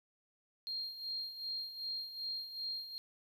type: tone with tremolo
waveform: triangle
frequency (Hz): 4215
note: C8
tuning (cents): +12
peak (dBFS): -33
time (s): 0.67-2.98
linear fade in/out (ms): 0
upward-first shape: sine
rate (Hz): 2.6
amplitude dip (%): 75
effects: tanh soft clip ceiling -35 dBFS + 12-bit